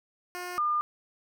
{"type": "tone pair in turn", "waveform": ["10% pulse", "sine"], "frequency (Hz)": [357.6, 1207], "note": ["F4", "D6"], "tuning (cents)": [41, 47], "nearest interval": "octave + major sixth", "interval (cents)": 2106, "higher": "second", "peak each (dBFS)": [-27, -24], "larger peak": "second", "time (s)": [[0.35, 0.58], [0.58, 0.81]], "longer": "neither", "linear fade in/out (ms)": 0, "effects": []}